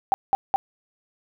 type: tone bursts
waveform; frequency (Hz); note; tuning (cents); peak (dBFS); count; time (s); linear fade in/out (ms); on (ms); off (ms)
sine; 784; G5; 0; -15; 3; 0.12-0.56; 0; 20; 190
effects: none